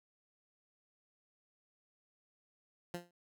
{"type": "tone with exponential decay", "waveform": "15% pulse", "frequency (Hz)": 174.61, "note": "F3", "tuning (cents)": 0, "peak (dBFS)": -30, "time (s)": [2.94, 3.11], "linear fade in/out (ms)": 2, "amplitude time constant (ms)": 36, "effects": []}